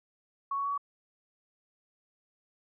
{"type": "tone with pitch steps", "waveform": "sine", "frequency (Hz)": [1109, 1116.7, 1124.5, 1132.3], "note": ["C#6", "C#6", "C#6", "C#6"], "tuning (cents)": [0, 12, 24, 36], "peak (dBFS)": -29, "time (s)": [0.51, 0.778], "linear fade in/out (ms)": 5, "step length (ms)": 67, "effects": []}